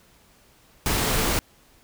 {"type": "tone in noise", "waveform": "sine", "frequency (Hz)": 440, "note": "A4", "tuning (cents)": 0, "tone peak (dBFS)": -32, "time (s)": [1.06, 1.26], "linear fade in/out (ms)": 0, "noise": "pink", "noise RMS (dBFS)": -23, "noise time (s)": [0.86, 1.39], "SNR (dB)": -12, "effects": ["pink hiss -57 dBFS RMS until 1.83 s"]}